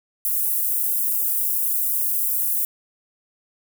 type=high-pass noise; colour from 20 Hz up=pink; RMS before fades=-22 dBFS; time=0.25-2.65 s; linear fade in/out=0 ms; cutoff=12000 Hz; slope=24 dB/octave; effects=none